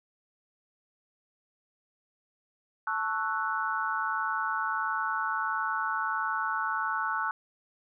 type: chord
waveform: sine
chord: F# minor seventh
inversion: first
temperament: equal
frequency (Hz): 880 / 1108.7 / 1318.5 / 1480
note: A5 / C#6 / E6 / F#6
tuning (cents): 0 / 0 / 0 / 0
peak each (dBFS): -34 / -34 / -33 / -32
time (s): 2.87-7.31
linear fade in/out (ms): 2
effects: none